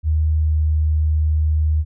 sine tone with pitch glide, 77.78 to 77.24 Hz, D#2 to D#2, 0 to -12 cents, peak -14 dBFS, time 0.03-1.85 s, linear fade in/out 50 ms, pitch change -12 cents, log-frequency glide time 0.39-0.55 s, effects none

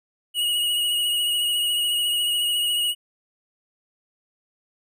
square tone with vibrato, 2895 Hz, F#7, 38 cents flat, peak -21 dBFS, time 0.34-2.95 s, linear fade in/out 50 ms, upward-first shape triangle, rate 14 Hz, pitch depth 34 cents each way, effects none

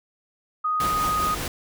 sine tone, 1244.5 Hz, D#6, in tune, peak -21 dBFS, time 0.64-1.35 s, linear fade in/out 10 ms
pink noise with tremolo, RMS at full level -29 dBFS, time 0.8-1.48 s, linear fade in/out 2 ms, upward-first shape sine, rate 5 Hz, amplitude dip 25%
effects none

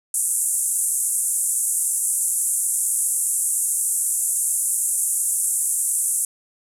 pink band-pass noise, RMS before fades -22 dBFS, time 0.14-6.25 s, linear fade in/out 2 ms, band 7900 to 11000 Hz, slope 48 dB/octave, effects none

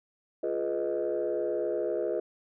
sine chord, F half-diminished seventh, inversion none, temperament equal with one note detuned, 349.2 / 421.8 / 493.9 / 622.3 Hz, F4 / Ab4 / Cb5 / Eb5, 0 / +27 / 0 / 0 cents, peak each -32 dBFS, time 0.43-2.2 s, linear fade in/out 5 ms, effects tanh soft clip ceiling -21 dBFS

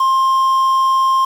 triangle tone with quantisation, 1059 Hz, C6, 21 cents sharp, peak -9 dBFS, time 0-1.25 s, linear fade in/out 5 ms, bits 6, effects none

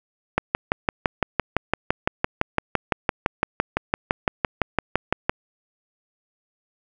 click train, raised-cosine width 0.5 ms, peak -3 dBFS, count 30, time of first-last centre 0.38-5.295 s, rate 5.9 Hz, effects none

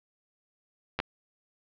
clicks, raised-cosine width 0.3 ms, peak -12 dBFS, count 2, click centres 0.99 / 1.001 s, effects low-pass 4000 Hz 12 dB/octave

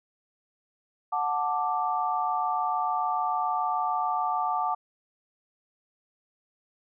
sine chord, D major, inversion first, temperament just, 734.2 / 881 / 1174.7 Hz, F#5 / A5 / D6, -14 / +2 / 0 cents, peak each -29 dBFS, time 1.12-4.75 s, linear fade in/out 10 ms, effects none

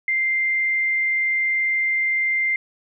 sine tone, 2093 Hz, C7, in tune, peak -18 dBFS, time 0.08-2.56 s, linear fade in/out 2 ms, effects none

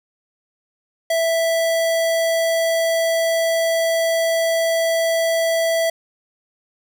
square tone, 659.3 Hz, E5, in tune, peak -17 dBFS, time 1.1-5.9 s, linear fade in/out 5 ms, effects none

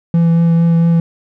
triangle tone with vibrato, 167.4 Hz, E3, 27 cents sharp, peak -6 dBFS, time 0.14-1 s, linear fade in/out 2 ms, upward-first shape triangle, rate 4.4 Hz, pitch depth 13 cents each way, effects none

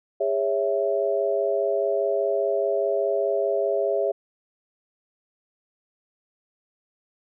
sine chord, C# minor, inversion second, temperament equal with one note detuned, 408.2 / 554.4 / 659.3 Hz, G#4 / C#5 / E5, -30 / 0 / 0 cents, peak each -25 dBFS, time 0.2-4.12 s, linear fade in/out 10 ms, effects none

